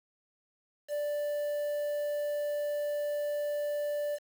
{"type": "tone with quantisation", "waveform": "triangle", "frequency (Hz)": 587.3, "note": "D5", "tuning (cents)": 0, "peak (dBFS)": -28, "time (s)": [0.88, 4.19], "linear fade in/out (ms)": 50, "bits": 8, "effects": []}